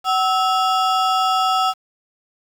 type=ring-modulated tone; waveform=square; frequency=1029 Hz; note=C6; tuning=29 cents flat; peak=-13 dBFS; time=0.04-1.74 s; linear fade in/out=50 ms; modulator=274 Hz; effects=low-pass 6000 Hz 12 dB/octave + 7-bit